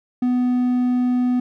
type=tone; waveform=triangle; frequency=248.5 Hz; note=B3; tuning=11 cents sharp; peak=-14 dBFS; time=0.22-1.4 s; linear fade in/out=5 ms; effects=none